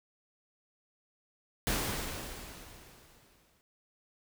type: noise with exponential decay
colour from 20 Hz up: pink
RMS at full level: -30 dBFS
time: 1.67-3.61 s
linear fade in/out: 0 ms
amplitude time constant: 420 ms
effects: none